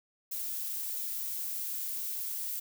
violet noise, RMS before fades -36 dBFS, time 0.31-2.6 s, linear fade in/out 10 ms, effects none

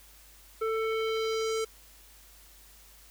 square tone with low-pass filter sweep, 443.8 Hz, A4, 15 cents sharp, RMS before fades -30 dBFS, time 0.61-1.65 s, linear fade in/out 10 ms, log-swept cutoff 1500 to 8500 Hz, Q 1.6, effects added 50 Hz sine -57 dBFS peak until 3.1 s + white hiss -56 dBFS RMS until 3.1 s

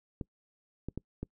clicks, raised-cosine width 3 ms, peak -23 dBFS, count 4, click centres 0.212 / 0.886 / 0.976 / 1.23 s, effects noise-tail reverb RT60 0.1 s tail -25 dB re dry

